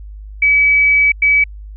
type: tone bursts at uneven times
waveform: sine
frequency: 2285 Hz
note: D7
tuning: 48 cents flat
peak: -8 dBFS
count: 2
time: 0.42-1.12 / 1.22-1.44 s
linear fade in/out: 5 ms
effects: added 51 Hz sine -29 dBFS peak until 1.76 s